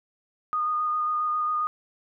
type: tone with vibrato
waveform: sine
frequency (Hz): 1229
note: D#6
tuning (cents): -22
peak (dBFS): -23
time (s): 0.53-1.67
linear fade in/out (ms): 0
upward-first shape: square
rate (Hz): 7.4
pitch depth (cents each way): 11
effects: none